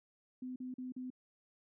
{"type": "tone bursts", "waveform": "sine", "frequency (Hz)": 254.1, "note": "B3", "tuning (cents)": 49, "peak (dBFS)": -40, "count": 4, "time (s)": [0.42, 1.103], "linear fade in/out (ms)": 5, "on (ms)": 140, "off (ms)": 41, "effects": []}